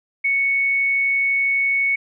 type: tone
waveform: sine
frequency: 2217 Hz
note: C#7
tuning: in tune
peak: -16 dBFS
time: 0.24-1.96 s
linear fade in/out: 10 ms
effects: none